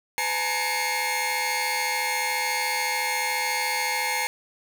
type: tone cluster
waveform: sawtooth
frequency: 505 / 847 / 921 / 2148 / 2302 Hz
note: B4 / G#5 / A#5 / C7 / D7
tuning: +39 / +34 / -21 / +45 / -35 cents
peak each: -33 / -26 / -27 / -24 / -31 dBFS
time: 0.18-4.27 s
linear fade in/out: 0 ms
effects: 9-bit